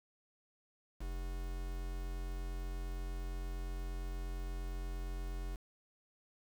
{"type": "tone with quantisation", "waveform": "triangle", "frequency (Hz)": 44.29, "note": "F1", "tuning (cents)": 25, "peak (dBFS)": -36, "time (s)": [1, 5.57], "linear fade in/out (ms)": 20, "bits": 8, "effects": []}